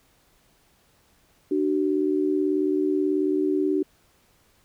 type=tone pair together; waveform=sine; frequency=299.4 / 377.8 Hz; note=D4 / F#4; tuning=+33 / +36 cents; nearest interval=major third; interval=403 cents; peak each=-23 dBFS; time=1.51-3.83 s; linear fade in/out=5 ms; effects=pink hiss -62 dBFS RMS until 4.64 s